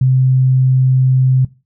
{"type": "tone", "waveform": "sine", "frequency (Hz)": 130, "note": "C3", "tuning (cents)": -11, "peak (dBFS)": -8, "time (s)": [0.01, 1.45], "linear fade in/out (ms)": 5, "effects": ["noise-tail reverb RT60 0.3 s tail -20 dB re dry"]}